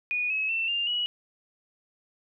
sine tone with pitch steps, 2462 / 2570 / 2682 / 2799 / 2921 Hz, D#7 / E7 / E7 / F7 / F#7, -19 / -45 / +29 / +3 / -23 cents, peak -25 dBFS, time 0.11-1.06 s, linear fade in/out 0 ms, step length 190 ms, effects none

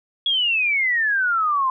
sine exponential sweep, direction down, 3365 to 1021 Hz, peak -17 dBFS, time 0.26-1.7 s, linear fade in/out 2 ms, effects none

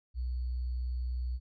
sine tone with sample-and-hold, 61.74 Hz, B1, in tune, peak -31 dBFS, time 0.14-1.4 s, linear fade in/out 50 ms, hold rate 4410 Hz, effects resampled to 16000 Hz

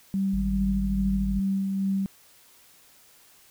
sine tone with tremolo, 194.3 Hz, G3, 15 cents flat, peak -22 dBFS, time 0.14-2.06 s, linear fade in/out 0 ms, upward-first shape sine, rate 2.4 Hz, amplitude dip 30%
harmonic tone, 51.91 Hz, G#1, in tune, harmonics 1 / 3 / 4, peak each -27 / -39 / -41 dBFS, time 0.33-1.4 s, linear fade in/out 10 ms
effects white hiss -56 dBFS RMS until 3.5 s

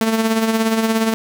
sawtooth tone with tremolo, 223.2 Hz, A3, 25 cents sharp, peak -9 dBFS, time 0.01-1.14 s, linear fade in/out 0 ms, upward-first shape sine, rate 17 Hz, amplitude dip 50%, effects none

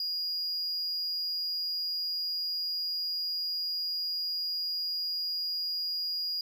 triangle tone, 4864 Hz, D#8, 40 cents flat, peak -29 dBFS, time 0-6.41 s, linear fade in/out 2 ms, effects 11-bit

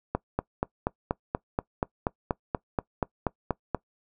click train, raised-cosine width 1 ms, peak -11 dBFS, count 16, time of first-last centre 0.15-3.747 s, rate 4.17 Hz, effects noise-tail reverb RT60 0.1 s tail -22 dB re dry

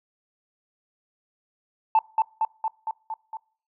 sine tone with echo, 883 Hz, A5, 6 cents sharp, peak -13 dBFS, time 1.95-1.99 s, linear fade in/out 2 ms, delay 230 ms, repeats 6, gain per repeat -3 dB, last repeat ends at 3.37 s, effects noise-tail reverb RT60 0.5 s tail -25 dB re dry + tanh soft clip ceiling -12 dBFS

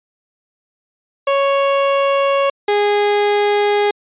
30% pulse tone pair in turn, 554.4 / 412 Hz, C#5 / G#4, 0 / -14 cents, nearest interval perfect fourth, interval 514 cents, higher first, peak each -10 dBFS, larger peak neither, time 1.27-2.5 / 2.68-3.91 s, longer neither, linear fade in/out 5 ms, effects resampled to 8000 Hz

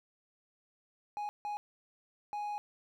triangle tone bursts at uneven times, 830.6 Hz, G#5, in tune, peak -33 dBFS, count 3, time 1.17-1.29 / 1.45-1.57 / 2.33-2.58 s, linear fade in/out 0 ms, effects none

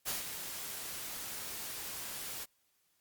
white noise with ADSR envelope, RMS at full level -35 dBFS, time 0.05-2.46 s, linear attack 33 ms, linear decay 150 ms, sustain -7 dB, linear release 30 ms, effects white hiss -75 dBFS RMS until 3 s + Opus 48 kbps

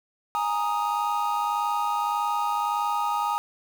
triangle chord, Ab suspended second, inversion none, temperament equal, 830.6 / 932.3 / 1244.5 Hz, Ab5 / Bb5 / Eb6, 0 / 0 / 0 cents, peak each -26 dBFS, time 0.35-3.38 s, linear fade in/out 0 ms, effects 7-bit

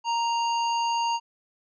square tone, 932.3 Hz, A#5, in tune, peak -24 dBFS, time 0.04-1.2 s, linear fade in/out 50 ms, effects resampled to 16000 Hz

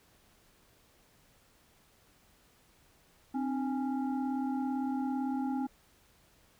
sine tone with frequency modulation, 261.6 Hz, C4, in tune, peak -30 dBFS, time 3.34-5.67 s, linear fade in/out 10 ms, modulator 561 Hz, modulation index 0.79, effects pink hiss -65 dBFS RMS until 6.59 s

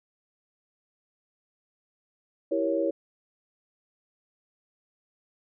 sine chord, E diminished seventh, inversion none, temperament equal, 329.6 / 392 / 466.2 / 554.4 Hz, E4 / G4 / Bb4 / Db5, 0 / 0 / 0 / 0 cents, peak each -28 / -33 / -31 / -27 dBFS, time 2.51-2.91 s, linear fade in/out 10 ms, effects none

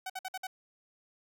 sawtooth tone bursts, 753 Hz, F#5, 30 cents sharp, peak -32 dBFS, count 5, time 0.06-0.47 s, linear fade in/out 5 ms, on 38 ms, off 55 ms, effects none

